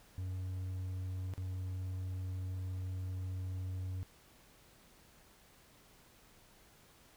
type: tone with dropouts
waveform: triangle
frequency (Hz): 92.7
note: F#2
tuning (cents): +4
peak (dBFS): -35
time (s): 0.18-4.03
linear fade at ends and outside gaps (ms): 0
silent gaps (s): 1.337-1.379
effects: pink hiss -63 dBFS RMS until 7.16 s